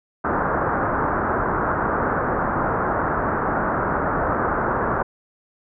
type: low-pass noise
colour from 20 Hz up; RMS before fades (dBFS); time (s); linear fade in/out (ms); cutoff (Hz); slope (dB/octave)
white; -22; 0.24-5.03; 10; 1500; 48
effects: none